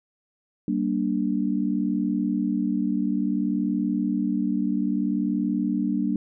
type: chord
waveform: sine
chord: G minor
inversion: none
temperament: equal with one note detuned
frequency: 193.08 / 233.1 / 293.7 Hz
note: G3 / Bb3 / D4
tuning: -26 / 0 / 0 cents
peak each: -26 dBFS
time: 0.68-6.16 s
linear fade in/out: 2 ms
effects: none